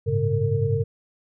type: tone cluster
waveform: sine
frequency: 100 / 110.4 / 138.6 / 456.1 Hz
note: G2 / A2 / C#3 / A#4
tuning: +35 / +6 / 0 / -38 cents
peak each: -25 dBFS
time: 0.06-0.84 s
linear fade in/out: 20 ms
effects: none